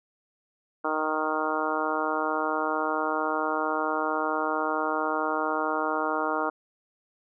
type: harmonic tone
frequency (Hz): 155.56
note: D#3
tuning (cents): 0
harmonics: 2 / 3 / 4 / 5 / 6 / 7 / 8 / 9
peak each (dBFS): -33 / -33 / -33 / -33 / -33 / -33 / -33 / -33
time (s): 0.84-6.5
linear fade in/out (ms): 10
effects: none